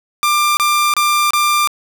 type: tone bursts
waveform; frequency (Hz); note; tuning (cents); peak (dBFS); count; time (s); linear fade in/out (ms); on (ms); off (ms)
sawtooth; 1190; D6; +22; -8; 4; 0.23-1.674; 0; 340; 28
effects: none